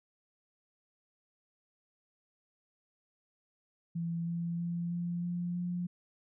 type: tone with pitch steps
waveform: sine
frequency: 168.2 / 169.86 / 171.54 / 173.23 / 174.94 / 176.66 Hz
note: E3 / F3 / F3 / F3 / F3 / F3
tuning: +35 / -48 / -31 / -14 / +3 / +20 cents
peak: -32 dBFS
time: 3.95-5.87 s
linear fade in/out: 10 ms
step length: 320 ms
effects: none